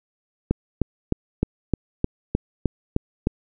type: click train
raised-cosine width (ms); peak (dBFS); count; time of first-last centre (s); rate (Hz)
3; -6; 10; 0.51-3.271; 3.26
effects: none